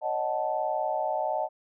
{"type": "tone cluster", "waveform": "sine", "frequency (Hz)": [559, 620, 740, 876], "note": ["C#5", "D#5", "F#5", "A5"], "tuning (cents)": [14, -6, 0, -8], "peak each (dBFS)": [-36, -30, -31, -31], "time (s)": [0.01, 1.49], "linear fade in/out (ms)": 50, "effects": []}